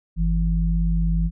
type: tone pair together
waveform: sine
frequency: 49.38 / 166.1 Hz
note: G1 / E3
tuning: +13 / +13 cents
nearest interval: octave + major sixth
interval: 2100 cents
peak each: -19 / -22 dBFS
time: 0.16-1.31 s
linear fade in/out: 50 ms
effects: none